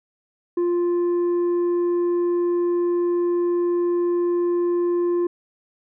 sine tone with tanh clipping, 349.2 Hz, F4, in tune, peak -19 dBFS, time 0.57-5.27 s, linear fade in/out 5 ms, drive 4 dB, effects none

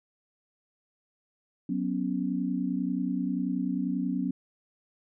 sine chord, F# suspended fourth, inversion none, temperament equal, 185 / 246.9 / 277.2 Hz, F#3 / B3 / C#4, 0 / 0 / 0 cents, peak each -31 dBFS, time 1.69-4.31 s, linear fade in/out 5 ms, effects none

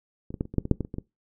clicks, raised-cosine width 3 ms, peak -24 / -20 / -13 / -27 / -24 / -8 / -18 / -6 / -15 / -24 / -21 / -18 dBFS, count 12, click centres 0.305 / 0.342 / 0.409 / 0.454 / 0.54 / 0.583 / 0.654 / 0.713 / 0.807 / 0.849 / 0.941 / 0.984 s, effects noise-tail reverb RT60 0.2 s tail -21 dB re dry

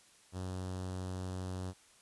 sawtooth tone with notch filter, 92.5 Hz, F#2, in tune, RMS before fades -40 dBFS, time 0.32-1.74 s, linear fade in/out 50 ms, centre 2200 Hz, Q 1.1, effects white hiss -63 dBFS RMS until 2.01 s + resampled to 24000 Hz

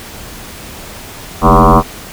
sine tone with frequency modulation, 487.8 Hz, B4, 21 cents flat, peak -3 dBFS, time 1.41-1.83 s, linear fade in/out 50 ms, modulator 89.8 Hz, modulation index 7.8, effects pink hiss -30 dBFS RMS until 2.12 s

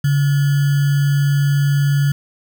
sine tone with sample-and-hold, 141.9 Hz, C#3, 41 cents sharp, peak -12 dBFS, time 0.04-2.12 s, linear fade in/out 5 ms, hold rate 1575 Hz, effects none

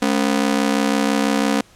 sawtooth ring-modulated tone, 246.9 Hz, B3, in tune, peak -9 dBFS, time 0.02-1.61 s, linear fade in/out 2 ms, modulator 33 Hz, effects pink hiss -50 dBFS RMS until 1.75 s + low-pass 10000 Hz 12 dB/octave

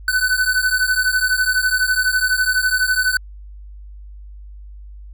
square beating tone pair, 1500 / 1512 Hz, F#6 / F#6, +23 / +37 cents, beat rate 12 Hz, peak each -19 / -19 dBFS, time 0.08-3.17 s, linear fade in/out 2 ms, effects added 50 Hz sine -34 dBFS peak until 5.13 s

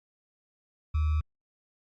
sine tone with sample-and-hold, 77 Hz, D#2, 17 cents flat, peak -23 dBFS, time 0.94-1.21 s, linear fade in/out 10 ms, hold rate 1225 Hz, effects low-pass 3000 Hz 12 dB/octave + Opus 48 kbps

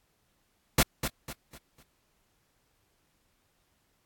pink noise with echo, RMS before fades -21 dBFS, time 0.78-0.83 s, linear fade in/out 5 ms, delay 250 ms, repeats 4, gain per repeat -9 dB, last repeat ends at 1.83 s, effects pink hiss -72 dBFS RMS until 4.05 s + AAC 64 kbps

